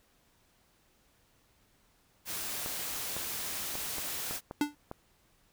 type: noise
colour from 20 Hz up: white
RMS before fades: -37 dBFS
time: 2.25-4.41 s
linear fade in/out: 50 ms
type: clicks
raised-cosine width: 1 ms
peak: -25 dBFS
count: 7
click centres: 2.661 / 3.166 / 3.754 / 3.983 / 4.31 / 4.511 / 4.914 s
type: tone with exponential decay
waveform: square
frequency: 293.7 Hz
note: D4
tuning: in tune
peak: -23 dBFS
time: 4.61-4.75 s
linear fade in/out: 2 ms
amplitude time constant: 30 ms
effects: pink hiss -68 dBFS RMS until 5.52 s